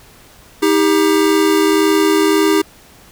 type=tone pair together; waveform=square; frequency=316.7 / 398.5 Hz; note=D#4 / G4; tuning=+31 / +28 cents; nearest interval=major third; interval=397 cents; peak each=-14 dBFS; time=0.62-2.62 s; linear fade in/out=10 ms; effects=pink hiss -44 dBFS RMS until 3.11 s